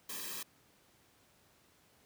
white noise with comb filter, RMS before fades -42 dBFS, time 0.09-0.43 s, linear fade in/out 5 ms, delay 1.4 ms, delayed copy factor -0.85, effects pink hiss -67 dBFS RMS until 2.05 s + high-pass 80 Hz 12 dB/octave

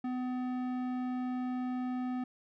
square tone with low-pass filter, 251.9 Hz, B3, 34 cents sharp, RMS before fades -35 dBFS, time 0.04-2.24 s, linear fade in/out 5 ms, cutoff 1500 Hz, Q 0.53, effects none

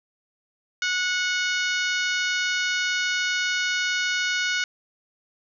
harmonic tone, 733 Hz, F#5, 16 cents flat, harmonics 2 / 3 / 4 / 5 / 6 / 7 / 8 / 9, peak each -25 / -29 / -31 / -33 / -35 / -36 / -37 / -38 dBFS, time 0.82-4.64 s, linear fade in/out 2 ms, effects none

